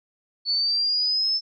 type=exponential sweep; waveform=sine; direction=up; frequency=4435 to 5300 Hz; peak=-20 dBFS; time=0.45-1.41 s; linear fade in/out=50 ms; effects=none